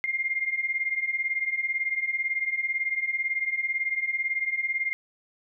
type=beating tone pair; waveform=sine; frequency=2102 / 2120 Hz; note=C7 / C7; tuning=+7 / +22 cents; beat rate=18 Hz; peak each=-30 / -27 dBFS; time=0.04-4.93 s; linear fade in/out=0 ms; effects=none